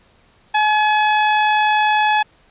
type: tone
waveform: sawtooth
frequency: 850 Hz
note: G#5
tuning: 40 cents sharp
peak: -9 dBFS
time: 0.54-2.23 s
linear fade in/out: 10 ms
effects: pink hiss -54 dBFS RMS until 2.5 s + resampled to 8000 Hz